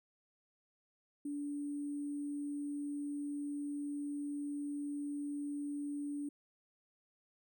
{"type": "tone with sample-and-hold", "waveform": "sine", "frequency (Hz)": 289, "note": "D4", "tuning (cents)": -28, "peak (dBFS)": -37, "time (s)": [1.25, 6.29], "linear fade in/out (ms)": 5, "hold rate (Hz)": 8820, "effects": []}